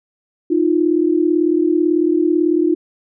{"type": "tone pair together", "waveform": "sine", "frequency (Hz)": [311.1, 349.2], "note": ["D#4", "F4"], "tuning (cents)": [0, 0], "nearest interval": "major second", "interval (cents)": 200, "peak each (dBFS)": -15, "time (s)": [0.5, 2.75], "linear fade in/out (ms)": 10, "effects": []}